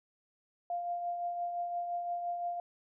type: tone with tremolo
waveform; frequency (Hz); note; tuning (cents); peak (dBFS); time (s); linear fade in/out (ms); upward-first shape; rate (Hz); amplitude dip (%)
sine; 698.5; F5; 0; -31; 0.7-2.6; 2; triangle; 5.8; 45
effects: none